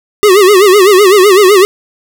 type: tone with vibrato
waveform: square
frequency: 392 Hz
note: G4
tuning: in tune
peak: -3 dBFS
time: 0.23-1.65 s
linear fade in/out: 0 ms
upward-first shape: sine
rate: 7.9 Hz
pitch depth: 140 cents each way
effects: none